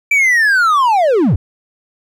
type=linear sweep; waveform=triangle; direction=down; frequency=2349 to 65.41 Hz; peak=-7 dBFS; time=0.11-1.36 s; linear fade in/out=5 ms; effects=none